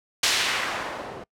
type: noise with low-pass filter sweep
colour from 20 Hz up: blue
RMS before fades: -27 dBFS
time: 0.23-1.24 s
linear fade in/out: 5 ms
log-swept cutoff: 4400 to 450 Hz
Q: 0.88
effects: noise-tail reverb RT60 0.1 s tail -25 dB re dry